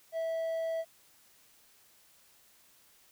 triangle tone, 654 Hz, E5, 14 cents flat, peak -29 dBFS, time 0.12-0.85 s, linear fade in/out 50 ms, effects white hiss -63 dBFS RMS until 3.11 s

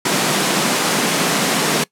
pink high-pass noise, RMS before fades -17 dBFS, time 0.05-1.84 s, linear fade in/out 5 ms, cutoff 150 Hz, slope 48 dB/octave, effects noise-tail reverb RT60 0.1 s tail -22 dB re dry + low-pass 11000 Hz 12 dB/octave

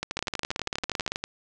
two click trains, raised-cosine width 0.2 ms, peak -11 / -12 dBFS, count 18 / 16, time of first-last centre 0.17-1.12 / 0.03-1.24 s, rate 17.9 / 12.4 Hz, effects resampled to 24000 Hz + 8-bit

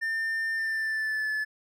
triangle tone with pitch glide, 1800 to 1729.7 Hz, A6 to A6, +39 to -30 cents, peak -25 dBFS, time 0.01-1.45 s, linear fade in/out 20 ms, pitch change -69 cents, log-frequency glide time 0.54-1.32 s, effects none

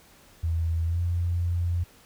sine tone with pitch glide, 82.5 to 86.8 Hz, E2 to F2, +2 to -10 cents, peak -23 dBFS, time 0.43-1.84 s, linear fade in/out 10 ms, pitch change +88 cents, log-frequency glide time 0.85-1 s, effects pink hiss -55 dBFS RMS until 2.05 s

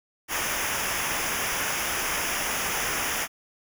pink noise with comb filter, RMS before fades -28 dBFS, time 0.28-3.28 s, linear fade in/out 50 ms, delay 0.24 ms, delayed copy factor -0.8, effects none

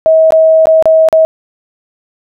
sine tone with dropouts, 640 Hz, D#5, 49 cents sharp, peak -3 dBFS, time 0.06-1.25 s, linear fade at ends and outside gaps 0 ms, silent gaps 0.306-0.322 / 0.656-0.67 / 0.825-0.856 / 1.087-1.127 s, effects none

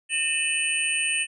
sine tone cluster, 1820 / 2479 / 2633 / 2969 / 8820 Hz, A#6 / D#7 / E7 / F#7 / C#9, -42 / -7 / -3 / +5 / -10 cents, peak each -34 / -30 / -26 / -30 / -28 dBFS, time 0.09-1.27 s, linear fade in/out 50 ms, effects none

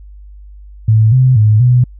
sine tone with pitch steps, 109.8 / 128.9 / 107.2 / 124.1 Hz, A2 / C3 / A2 / B2, -3 / -26 / -45 / +9 cents, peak -5 dBFS, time 0.88-1.84 s, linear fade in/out 5 ms, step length 240 ms, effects added 50 Hz sine -32 dBFS peak until 1.99 s

